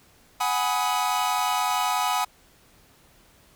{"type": "chord", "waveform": "45% pulse", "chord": "G# minor seventh", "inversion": "third", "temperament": "equal with one note detuned", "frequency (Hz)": [740, 830.6, 987.8, 1261.2], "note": ["F#5", "G#5", "B5", "D#6"], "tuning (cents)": [0, 0, 0, 23], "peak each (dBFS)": -28, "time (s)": [0.4, 2.25], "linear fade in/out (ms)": 10, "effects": ["pink hiss -57 dBFS RMS until 3.55 s"]}